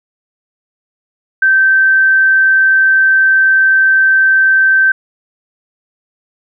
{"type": "tone", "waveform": "sine", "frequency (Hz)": 1553, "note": "G6", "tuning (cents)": -17, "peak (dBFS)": -6, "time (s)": [1.42, 4.92], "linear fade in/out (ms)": 5, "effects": []}